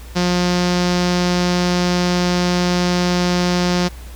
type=tone with low-pass filter; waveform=sawtooth; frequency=177.9 Hz; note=F3; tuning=32 cents sharp; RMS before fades=-17 dBFS; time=0.15-3.89 s; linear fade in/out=20 ms; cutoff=5300 Hz; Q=2.6; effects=added 60 Hz sine -32 dBFS peak until 4.15 s + pink hiss -42 dBFS RMS until 4.15 s